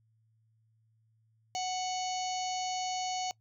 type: harmonic tone with a mistuned harmonic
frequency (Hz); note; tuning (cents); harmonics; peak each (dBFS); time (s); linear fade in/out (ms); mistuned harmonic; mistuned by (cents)
740; F#5; 0; 1 / 3 / 4 / 5 / 6 / 7 / 8 / 9; -33 / -46 / -43 / -52 / -42 / -50 / -45 / -43; 1.55-3.31; 0; 7; +60
effects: noise-tail reverb RT60 0.1 s tail -23 dB re dry + added 111 Hz sine -67 dBFS peak until 3.4 s